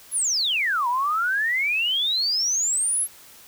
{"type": "exponential two-way sweep", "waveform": "sine", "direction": "down then up", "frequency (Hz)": [11510, 941, 11510], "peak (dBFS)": -20, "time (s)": [0.11, 3.08], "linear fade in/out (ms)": 50, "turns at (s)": 0.88, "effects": ["white hiss -48 dBFS RMS until 3.47 s"]}